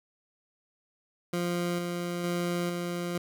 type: tone with tremolo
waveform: 20% pulse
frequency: 174.61 Hz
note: F3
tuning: in tune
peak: -23 dBFS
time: 1.33-3.18 s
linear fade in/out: 5 ms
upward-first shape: square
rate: 1.1 Hz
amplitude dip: 30%
effects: none